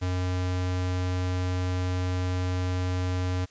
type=tone; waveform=square; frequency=91.1 Hz; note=F#2; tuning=26 cents flat; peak=-26 dBFS; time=0.01-3.46 s; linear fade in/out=20 ms; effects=white hiss -59 dBFS RMS until 3.5 s + resampled to 16000 Hz